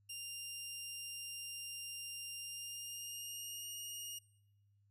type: tone with pitch glide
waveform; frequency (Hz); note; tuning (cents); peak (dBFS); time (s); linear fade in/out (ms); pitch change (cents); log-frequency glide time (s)
15% pulse; 2794 to 2853; F7 to F7; 0 to +36; -37; 0.09-4.19; 10; +36; 2.38-3.74
effects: noise-tail reverb RT60 1.0 s tail -24 dB re dry + added 101 Hz sine -69 dBFS peak until 4.9 s